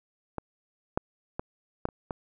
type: clicks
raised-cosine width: 1 ms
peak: -18 / -11 / -17 / -12 / -27 / -18 dBFS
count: 6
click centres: 0.383 / 0.975 / 1.395 / 1.854 / 1.888 / 2.108 s
effects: none